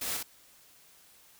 white noise with echo, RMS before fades -35 dBFS, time 0.01-0.17 s, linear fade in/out 5 ms, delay 59 ms, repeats 1, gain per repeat -2 dB, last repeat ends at 0.229 s, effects white hiss -59 dBFS RMS until 1.39 s

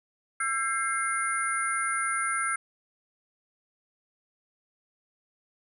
sine tone cluster, 1341 / 1604 / 2110 / 9640 Hz, E6 / G6 / C7 / D9, +29 / +39 / +14 / +44 cents, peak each -29 / -32 / -33 / -33 dBFS, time 0.4-2.56 s, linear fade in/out 5 ms, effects none

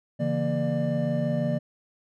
triangle tone cluster, 140.3 / 166.3 / 234.8 / 596 Hz, C#3 / E3 / A#3 / D5, +21 / +16 / +13 / +25 cents, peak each -27 dBFS, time 0.19-1.59 s, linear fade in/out 20 ms, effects none

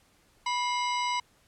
harmonic tone with a mistuned harmonic, 983 Hz, B5, 8 cents flat, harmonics 1 / 2 / 3 / 4 / 5 / 6 / 8, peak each -28 / -34 / -38 / -40 / -42 / -44 / -46 dBFS, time 0.46-1.2 s, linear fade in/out 5 ms, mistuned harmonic 2, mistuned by +130 cents, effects pink hiss -64 dBFS RMS until 1.47 s + low-pass 12000 Hz 12 dB/octave

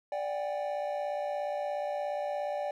triangle tone cluster, 586 / 747 / 804 Hz, D5 / F#5 / G5, -4 / +16 / +44 cents, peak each -31 / -37 / -36 dBFS, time 0.12-2.71 s, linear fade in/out 2 ms, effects none

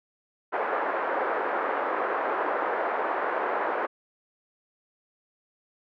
pink band-pass noise, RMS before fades -28 dBFS, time 0.52-3.87 s, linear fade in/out 20 ms, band 420 to 1600 Hz, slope 24 dB/octave, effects none

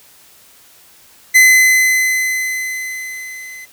45% pulse tone with level ramp, 2035 Hz, C7, 49 cents flat, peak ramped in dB -4 to -31 dBFS, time 1.34-3.66 s, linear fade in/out 20 ms, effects white hiss -46 dBFS RMS until 3.72 s

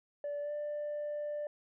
sine tone with pitch glide, 580 to 591.5 Hz, D5 to D5, -22 to +12 cents, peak -33 dBFS, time 0.24-1.47 s, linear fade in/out 2 ms, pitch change +34 cents, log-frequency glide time 0.41-0.52 s, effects tanh soft clip ceiling -33 dBFS

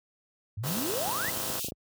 sine exponential sweep, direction up, 94.7 to 2093 Hz, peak -31 dBFS, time 0.57-1.3 s, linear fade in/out 5 ms
white high-pass noise, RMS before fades -34 dBFS, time 0.63-1.71 s, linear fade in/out 50 ms, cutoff 2500 Hz, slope 96 dB/octave
5% pulse chord, Ab augmented, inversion none, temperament just, 103.83 / 129.78 / 162.23 Hz, Ab2 / C3 / E3, 0 / -14 / -27 cents, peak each -29 / -31 / -32 dBFS, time 0.63-1.6 s, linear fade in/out 10 ms
clicks, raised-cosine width 2 ms, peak -25 dBFS, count 8, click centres 0.771 / 1.079 / 1.284 / 1.373 / 1.501 / 1.646 / 1.685 / 1.721 s
effects high-pass 60 Hz 12 dB/octave

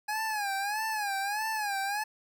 25% pulse tone with vibrato, 830.6 Hz, G#5, in tune, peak -26 dBFS, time 0.08-2.04 s, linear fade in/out 10 ms, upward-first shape sine, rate 1.6 Hz, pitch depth 110 cents each way, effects none

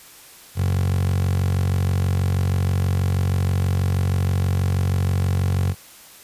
15% pulse tone with high-pass filter, 46.25 Hz, F#1, in tune, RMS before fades -20 dBFS, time 0.55-5.75 s, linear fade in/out 50 ms, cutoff 98 Hz, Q 4.2, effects white hiss -45 dBFS RMS until 6.23 s + resampled to 32000 Hz

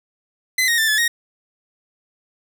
sawtooth tone with pitch steps, 2029 / 1867 / 1777 / 1724 / 1871 Hz, B6 / A#6 / A6 / A6 / A#6, +46 / +2 / +17 / -36 / +6 cents, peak -12 dBFS, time 0.58-1.08 s, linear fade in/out 5 ms, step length 100 ms, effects none

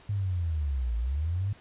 sine linear two-way sweep, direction down then up, 104.2 to 54.9 to 104.2 Hz, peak -26 dBFS, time 0.09-1.53 s, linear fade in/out 5 ms, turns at 0.97 s, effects pink hiss -55 dBFS RMS until 1.6 s + resampled to 8000 Hz

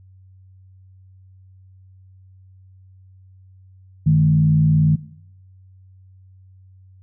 sine tone with frequency modulation, 153.9 Hz, D#3, 19 cents flat, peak -11 dBFS, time 4.06-4.96 s, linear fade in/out 10 ms, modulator 58.2 Hz, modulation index 0.53, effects noise-tail reverb RT60 0.7 s tail -18 dB re dry + added 94 Hz sine -45 dBFS peak until 7.02 s

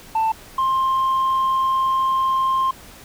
sine tone pair in turn, 888 / 1056 Hz, A5 / C6, +16 / +16 cents, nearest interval minor third, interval 300 cents, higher second, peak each -14 dBFS, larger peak neither, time 0.15-0.32 / 0.58-2.71 s, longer second, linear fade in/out 5 ms, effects tanh soft clip ceiling -15 dBFS + pink hiss -43 dBFS RMS until 3.04 s

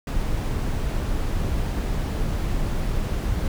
brown noise, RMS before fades -24 dBFS, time 0.07-3.48 s, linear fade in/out 2 ms, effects none

